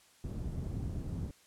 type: low-pass noise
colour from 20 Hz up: white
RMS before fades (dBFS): -38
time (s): 0.24-1.31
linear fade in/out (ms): 2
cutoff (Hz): 140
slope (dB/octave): 12
effects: white hiss -63 dBFS RMS until 1.46 s + low-pass 10000 Hz 12 dB/octave